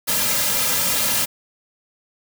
white noise with comb filter, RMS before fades -20 dBFS, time 0.07-1.26 s, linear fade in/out 20 ms, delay 2.7 ms, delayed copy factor -0.95, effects none

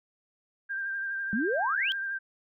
sine tone with vibrato, 1586 Hz, G6, 20 cents sharp, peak -30 dBFS, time 0.69-2.19 s, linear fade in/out 20 ms, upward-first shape sine, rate 12 Hz, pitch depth 28 cents each way
sine exponential sweep, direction up, 196 to 3322 Hz, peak -26 dBFS, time 1.33-1.92 s, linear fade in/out 0 ms
effects none

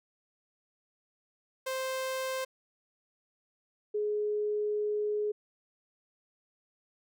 sawtooth / sine tone pair in turn, 523.3 / 419.6 Hz, C5 / G#4, 0 / +18 cents, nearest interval major third, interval 382 cents, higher first, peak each -28 / -28 dBFS, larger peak neither, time 1.66-2.45 / 3.94-5.32 s, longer second, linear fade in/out 10 ms, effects none

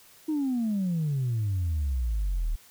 sine exponential sweep, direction down, 318.5 to 36.26 Hz, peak -23 dBFS, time 0.28-2.56 s, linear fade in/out 10 ms, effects tanh soft clip ceiling -22 dBFS + white hiss -55 dBFS RMS until 2.7 s

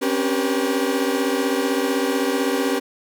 40% pulse tone cluster, 265.4 / 281.2 / 390.9 / 480.5 Hz, C4 / C#4 / G4 / B4, +25 / +25 / -5 / -48 cents, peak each -24 dBFS, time 0.01-2.8 s, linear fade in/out 20 ms, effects none

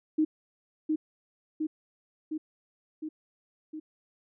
sine tone with echo, 310.8 Hz, D#4, 2 cents flat, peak -21 dBFS, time 0.18-0.25 s, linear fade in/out 10 ms, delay 710 ms, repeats 5, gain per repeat -3 dB, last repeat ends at 3.8 s, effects none

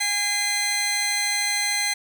15% pulse tone pair together, 817 / 2059 Hz, G#5 / C7, -29 / -28 cents, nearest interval octave + major third, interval 1601 cents, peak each -23 / -16 dBFS, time 0-1.94 s, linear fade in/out 10 ms, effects none

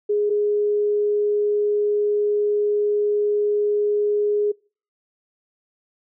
sine tone pair in turn, 415.3 / 415.3 Hz, G#4 / G#4, 0 / 0 cents, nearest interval unison, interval 0 cents, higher neither, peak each -17 dBFS, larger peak neither, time 0.09-0.3 / 0.3-4.52 s, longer second, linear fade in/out 10 ms, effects noise-tail reverb RT60 0.4 s tail -26 dB re dry

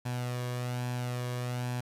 sawtooth tone with flanger, 123.47 Hz, B2, in tune, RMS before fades -34 dBFS, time 0.05-1.81 s, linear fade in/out 10 ms, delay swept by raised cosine 1.2 to 1.81 ms, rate 1.2 Hz, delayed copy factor +0.5, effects resampled to 32000 Hz + 9-bit

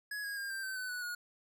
square tone with pitch steps, 1679 / 1643.5 / 1608.7 / 1574.7 / 1541.4 / 1508.8 / 1476.9 / 1445.7 Hz, G#6 / G#6 / G6 / G6 / G6 / F#6 / F#6 / F#6, +18 / -19 / +44 / +7 / -30 / +33 / -4 / -41 cents, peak -38 dBFS, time 0.11-1.15 s, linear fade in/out 5 ms, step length 130 ms, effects none

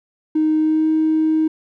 triangle tone with pitch glide, 311.1 to 314.9 Hz, D#4 to D#4, 0 to +21 cents, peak -10 dBFS, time 0.35-1.48 s, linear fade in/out 10 ms, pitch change +21 cents, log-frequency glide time 0.58-0.88 s, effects tanh soft clip ceiling -11 dBFS

